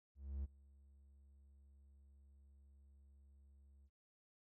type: tone with ADSR envelope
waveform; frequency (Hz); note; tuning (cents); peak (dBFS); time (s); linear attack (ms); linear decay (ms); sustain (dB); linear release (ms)
triangle; 69; C#2; -7; -37; 0.15-3.9; 290; 25; -24; 47
effects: none